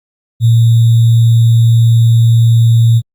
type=tone with sample-and-hold; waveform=sine; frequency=115.2 Hz; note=A#2; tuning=20 cents flat; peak=-4 dBFS; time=0.4-3.02 s; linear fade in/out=50 ms; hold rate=3675 Hz; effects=Opus 48 kbps